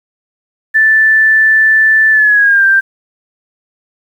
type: tone with pitch glide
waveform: sine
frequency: 1760 to 1577.1 Hz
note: A6 to G6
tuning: 0 to +10 cents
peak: -5 dBFS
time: 0.74-2.81 s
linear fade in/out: 20 ms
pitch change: -190 cents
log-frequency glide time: 2.11-2.65 s
effects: 7-bit